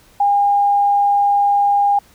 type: tone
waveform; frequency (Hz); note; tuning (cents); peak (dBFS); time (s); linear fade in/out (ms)
sine; 810; G#5; -43; -11; 0.2-1.99; 5
effects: pink hiss -50 dBFS RMS until 2.14 s